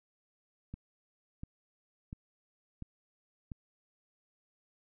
click train, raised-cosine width 5 ms, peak -29 dBFS, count 5, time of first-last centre 0.74-3.518 s, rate 1.44 Hz, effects none

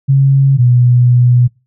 sine tone pair in turn, 136.6 / 122.92 Hz, C#3 / B2, -25 / -8 cents, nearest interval major second, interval 183 cents, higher first, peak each -5 dBFS, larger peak neither, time 0.08-0.58 / 0.58-1.48 s, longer second, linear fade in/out 20 ms, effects noise-tail reverb RT60 0.3 s tail -25 dB re dry

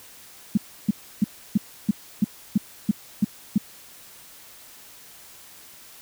sine tone bursts, 207.7 Hz, G#3, in tune, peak -14 dBFS, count 10, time 0.55-3.58 s, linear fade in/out 5 ms, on 24 ms, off 310 ms, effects white hiss -47 dBFS RMS until 6.01 s

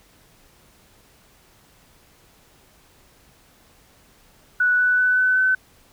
sine tone with pitch steps, 1477 / 1487.3 / 1497.6 / 1508 / 1518.5 Hz, F#6 / F#6 / F#6 / F#6 / F#6, -3 / +9 / +20 / +32 / +44 cents, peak -15 dBFS, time 4.6-5.55 s, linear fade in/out 5 ms, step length 190 ms, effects pink hiss -55 dBFS RMS until 5.92 s

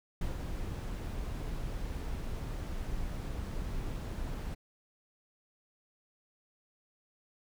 brown noise with ADSR envelope, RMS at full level -33 dBFS, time 0.21-4.55 s, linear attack 5 ms, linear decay 110 ms, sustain -4 dB, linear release 14 ms, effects none

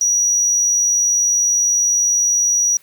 triangle tone, 5800 Hz, F#8, 35 cents flat, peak -11 dBFS, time 0.01-2.77 s, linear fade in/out 2 ms, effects tanh soft clip ceiling -7 dBFS + white hiss -52 dBFS RMS until 2.82 s

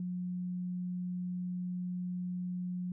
sine tone, 179.9 Hz, F#3, 48 cents flat, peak -34 dBFS, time 0-2.92 s, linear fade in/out 2 ms, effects none

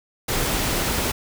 pink noise, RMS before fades -23 dBFS, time 0.28-1.12 s, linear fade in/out 10 ms, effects none

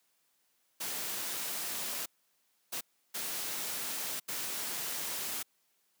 white noise bursts at uneven times, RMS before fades -37 dBFS, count 4, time 0.8-2.06 / 2.72-2.81 / 3.14-4.2 / 4.28-5.43 s, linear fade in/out 10 ms, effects white hiss -74 dBFS RMS until 6 s + high-pass 150 Hz 12 dB/octave

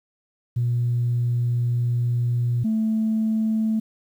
sine tone pair in turn, 120.4 / 219.8 Hz, B2 / A3, -44 / -2 cents, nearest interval minor seventh, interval 1042 cents, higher second, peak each -18 / -18 dBFS, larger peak neither, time 0.56-2.64 / 2.64-3.8 s, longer first, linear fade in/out 10 ms, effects tanh soft clip ceiling -15 dBFS + 9-bit

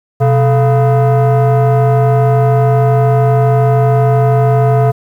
sine tone with frequency modulation, 127.3 Hz, C3, 47 cents flat, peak -4 dBFS, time 0.2-4.92 s, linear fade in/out 20 ms, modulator 562 Hz, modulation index 0.92, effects tanh soft clip ceiling -6 dBFS + 7-bit

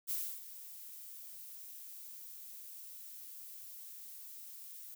violet noise with ADSR envelope, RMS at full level -36 dBFS, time 0.07-4.95 s, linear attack 34 ms, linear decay 290 ms, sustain -14 dB, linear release 10 ms, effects none

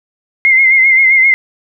sine tone with vibrato, 2108 Hz, C7, 12 cents sharp, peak -5 dBFS, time 0.45-1.34 s, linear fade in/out 0 ms, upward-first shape sine, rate 7.6 Hz, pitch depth 48 cents each way, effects none

